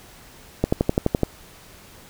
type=click train; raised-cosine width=2 ms; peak=-4 dBFS; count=8; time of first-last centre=0.64-1.233 s; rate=11.8 Hz; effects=pink hiss -47 dBFS RMS until 2.09 s